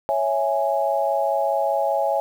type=chord; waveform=sine; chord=C# minor; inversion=none; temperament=equal; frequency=554.4 / 659.3 / 830.6 Hz; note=C#5 / E5 / G#5; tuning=0 / 0 / 0 cents; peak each=-23 dBFS; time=0.09-2.2 s; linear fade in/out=0 ms; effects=8-bit